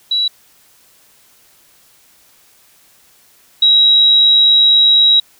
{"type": "tone pair in turn", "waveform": "sine", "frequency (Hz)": [3917, 3852], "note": ["B7", "B7"], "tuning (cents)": [-15, -44], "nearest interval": "unison", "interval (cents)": 29, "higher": "first", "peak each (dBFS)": [-12, -6], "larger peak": "second", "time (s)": [[0.11, 0.28], [3.62, 5.2]], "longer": "second", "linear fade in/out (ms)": 5, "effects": ["white hiss -50 dBFS RMS until 5.39 s"]}